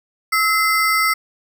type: ring-modulated tone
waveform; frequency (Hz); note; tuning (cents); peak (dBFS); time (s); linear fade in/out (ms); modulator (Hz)
square; 1681; G#6; +20; -12; 0.32-1.14; 10; 380
effects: none